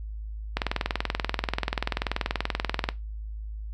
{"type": "click train", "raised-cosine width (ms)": 0.3, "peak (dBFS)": -9, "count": 49, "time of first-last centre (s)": [0.57, 2.889], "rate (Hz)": 20.7, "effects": ["noise-tail reverb RT60 0.2 s tail -17 dB re dry", "added 53 Hz sine -33 dBFS peak until 3.73 s"]}